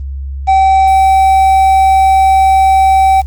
triangle tone with quantisation, 770 Hz, G5, 31 cents flat, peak -3 dBFS, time 0.47-3.22 s, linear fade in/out 20 ms, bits 5, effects added 68 Hz sine -18 dBFS peak until 3.26 s + Opus 24 kbps

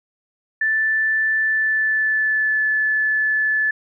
sine tone with pitch glide, 1760 to 1733.8 Hz, A6 to A6, 0 to -26 cents, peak -16 dBFS, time 0.61-3.71 s, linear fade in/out 5 ms, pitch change -26 cents, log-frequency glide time 1.4-2.64 s, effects none

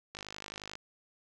click train, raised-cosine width 0.2 ms, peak -24 dBFS, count 32, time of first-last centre 0.15-0.754 s, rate 51.3 Hz, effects none

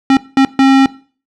square tone bursts at uneven times, 269.1 Hz, C4, 49 cents sharp, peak -6 dBFS, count 3, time 0.1-0.17 / 0.37-0.45 / 0.59-0.86 s, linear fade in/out 2 ms, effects noise-tail reverb RT60 0.4 s tail -19 dB re dry + low-pass 4000 Hz 12 dB/octave

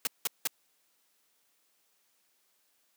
white noise bursts, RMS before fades -29 dBFS, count 3, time 0.05-0.473 s, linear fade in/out 2 ms, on 21 ms, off 180 ms, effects white hiss -72 dBFS RMS until 2.96 s + high-pass 200 Hz 12 dB/octave

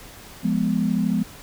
sine chord, F diminished, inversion none, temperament equal, 174.61 / 207.7 / 246.9 Hz, F3 / Ab3 / Cb4, 0 / 0 / 0 cents, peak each -24 / -22 / -24 dBFS, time 0.43-1.24 s, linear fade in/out 20 ms, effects pink hiss -43 dBFS RMS until 1.42 s

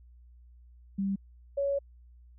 sine tone pair in turn, 196 / 559.5 Hz, G3 / C#5, 0 / +16 cents, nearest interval octave + tritone, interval 1816 cents, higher second, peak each -27 / -26 dBFS, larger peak second, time 0.98-1.16 / 1.57-1.79 s, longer second, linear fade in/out 10 ms, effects added 60 Hz sine -52 dBFS peak until 2.38 s

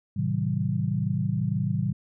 sine chord, A diminished seventh, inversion none, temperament just, 110 / 132 / 158.4 / 190.08 Hz, A2 / C3 / Eb3 / Gb3, 0 / +16 / +31 / +47 cents, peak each -29 dBFS, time 0.16-1.93 s, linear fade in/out 10 ms, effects none

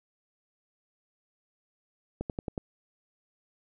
slowing click train, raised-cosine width 2 ms, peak -19 dBFS, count 5, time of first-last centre 2.21-2.578 s, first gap 88 ms, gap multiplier 1.03, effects none

